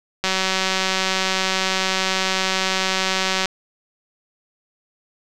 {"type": "click train", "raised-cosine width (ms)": 0.2, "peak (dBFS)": -3, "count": 609, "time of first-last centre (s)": [0.24, 3.457], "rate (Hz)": 189, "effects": []}